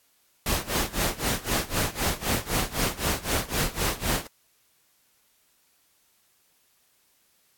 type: noise with tremolo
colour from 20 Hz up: pink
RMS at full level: -24 dBFS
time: 0.46-4.27 s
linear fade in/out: 2 ms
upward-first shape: sine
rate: 3.9 Hz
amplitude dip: 90%
effects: white hiss -65 dBFS RMS until 7.57 s + AAC 64 kbps